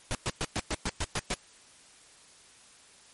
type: noise bursts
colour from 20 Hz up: pink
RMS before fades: -30 dBFS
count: 9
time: 0.11-1.341 s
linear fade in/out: 0 ms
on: 39 ms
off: 110 ms
effects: white hiss -56 dBFS RMS until 3.13 s + MP3 48 kbps